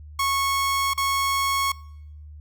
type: tone with dropouts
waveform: sawtooth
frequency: 1100 Hz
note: C#6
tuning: 14 cents flat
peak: -17 dBFS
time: 0.19-1.72 s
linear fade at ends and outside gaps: 5 ms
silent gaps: 0.936-0.976 s
effects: noise-tail reverb RT60 0.8 s tail -25 dB re dry + added 75 Hz sine -39 dBFS peak until 2.4 s